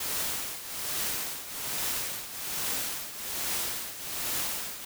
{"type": "noise with tremolo", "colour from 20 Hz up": "white", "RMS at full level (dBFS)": -30, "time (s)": [0, 4.85], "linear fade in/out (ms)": 5, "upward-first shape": "triangle", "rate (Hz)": 1.2, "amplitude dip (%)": 75, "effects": []}